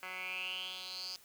10% pulse tone with band-pass filter sweep, 185 Hz, F#3, in tune, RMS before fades -42 dBFS, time 0.03-1.16 s, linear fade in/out 0 ms, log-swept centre 1900 to 5000 Hz, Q 7.5, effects white hiss -61 dBFS RMS until 1.24 s

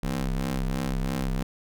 25% pulse ring-modulated tone, 66.2 Hz, C2, 21 cents sharp, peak -19 dBFS, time 0.03-1.43 s, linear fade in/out 5 ms, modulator 97.8 Hz, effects none

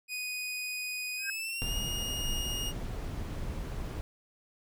sawtooth tone with pitch glide, 2486 to 2856 Hz, D#7 to F7, -2 to +38 cents, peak -31 dBFS, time 0.08-2.73 s, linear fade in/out 50 ms, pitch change +240 cents, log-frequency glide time 1.16-1.74 s
sine tone with exponential growth, 1596 Hz, G6, 31 cents sharp, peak -29 dBFS, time 1.17-1.3 s, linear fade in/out 2 ms, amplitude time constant 27 ms
brown noise, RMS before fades -36 dBFS, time 1.62-4.01 s, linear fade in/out 0 ms
effects none

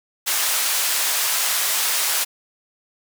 white band-pass noise, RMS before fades -21 dBFS, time 0.26-2.25 s, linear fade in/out 20 ms, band 740 to 15000 Hz, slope 12 dB/octave, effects none

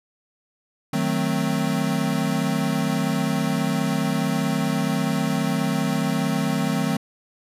square chord, D# diminished seventh, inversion none, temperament equal, 155.56 / 185 / 220 / 261.6 Hz, D#3 / F#3 / A3 / C4, 0 / 0 / 0 / 0 cents, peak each -27 dBFS, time 0.93-6.97 s, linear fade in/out 5 ms, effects resampled to 32000 Hz

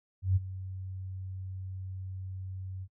sine tone with ADSR envelope, 94.1 Hz, F#2, 30 cents sharp, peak -21 dBFS, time 0.22-2.88 s, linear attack 140 ms, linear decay 25 ms, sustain -16 dB, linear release 55 ms, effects noise-tail reverb RT60 0.1 s tail -20 dB re dry

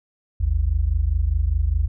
sine tone pair together, 53.58 / 78.5 Hz, A1 / D#2, -45 / +16 cents, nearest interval perfect fifth, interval 661 cents, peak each -20 dBFS, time 0.4-1.88 s, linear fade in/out 10 ms, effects none

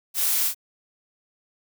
blue noise with echo, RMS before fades -24 dBFS, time 0.14-0.51 s, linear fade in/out 50 ms, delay 37 ms, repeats 1, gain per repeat -3 dB, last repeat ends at 0.547 s, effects none

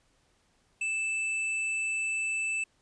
triangle tone with hard clipping, 2637 Hz, E7, in tune, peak -30 dBFS, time 0.81-2.64 s, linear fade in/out 5 ms, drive 13 dB, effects pink hiss -69 dBFS RMS until 2.81 s + resampled to 22050 Hz

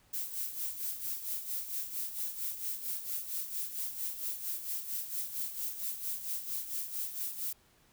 violet noise with tremolo, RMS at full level -35 dBFS, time 0.13-7.53 s, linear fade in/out 5 ms, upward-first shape sine, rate 4.4 Hz, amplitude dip 65%, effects pink hiss -66 dBFS RMS until 7.92 s

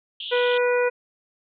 pink band-pass noise, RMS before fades -33 dBFS, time 0.2-0.58 s, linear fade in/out 5 ms, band 2900 to 3600 Hz, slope 96 dB/octave
harmonic tone, 490 Hz, B4, 14 cents flat, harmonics 1 / 2 / 3 / 4 / 5, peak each -19 / -29 / -28 / -33 / -31 dBFS, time 0.31-0.9 s, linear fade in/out 20 ms
effects none

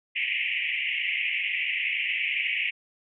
pink band-pass noise, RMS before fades -28 dBFS, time 0.15-2.71 s, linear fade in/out 20 ms, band 2000 to 2900 Hz, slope 96 dB/octave, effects none

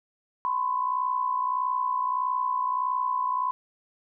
sine tone pair together, 1006 / 1067.6 Hz, B5 / C6, +32 / +35 cents, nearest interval minor second, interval 103 cents, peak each -25 / -30 dBFS, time 0.45-3.51 s, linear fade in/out 0 ms, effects none

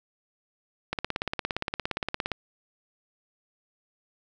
click train, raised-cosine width 0.3 ms, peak -12 dBFS, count 25, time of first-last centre 0.93-2.317 s, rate 17.3 Hz, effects none

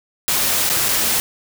white noise with dropouts, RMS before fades -18 dBFS, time 0.28-1.2 s, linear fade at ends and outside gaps 0 ms, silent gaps 0.692-0.699 / 0.885-0.889 s, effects none

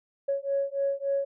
sine beating tone pair, 553 / 556.5 Hz, C#5 / C#5, -4 / +7 cents, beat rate 3.5 Hz, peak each -28 dBFS, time 0.28-1.25 s, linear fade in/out 10 ms, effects tanh soft clip ceiling -18 dBFS

